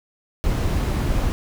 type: noise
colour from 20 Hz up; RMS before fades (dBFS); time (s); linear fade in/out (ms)
brown; -21; 0.44-1.32; 0
effects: none